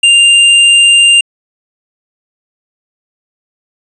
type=tone with hard clipping; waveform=sine; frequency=2794 Hz; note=F7; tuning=in tune; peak=-4 dBFS; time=0.03-1.21 s; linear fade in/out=5 ms; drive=16 dB; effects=resampled to 24000 Hz